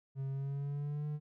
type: tone with pitch glide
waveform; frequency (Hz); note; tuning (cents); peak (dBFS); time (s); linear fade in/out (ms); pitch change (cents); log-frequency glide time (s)
triangle; 135.4 to 149.37; C#3 to D3; -40 to +30; -33; 0.15-1.2; 50; +170; 0.3-1.07
effects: none